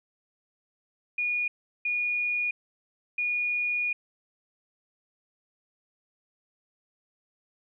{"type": "tone bursts at uneven times", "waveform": "sine", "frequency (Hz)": 2445, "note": "D#7", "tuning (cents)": -31, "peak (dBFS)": -25, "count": 3, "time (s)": [[1.18, 1.48], [1.85, 2.51], [3.18, 3.93]], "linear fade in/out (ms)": 5, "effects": []}